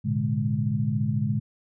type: tone cluster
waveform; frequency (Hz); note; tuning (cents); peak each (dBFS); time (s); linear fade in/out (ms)
sine; 109.2 / 123.4 / 147.1 / 208.7; A2 / B2 / D3 / G#3; -13 / -1 / +3 / +9; -28; 0.04-1.4; 20
effects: none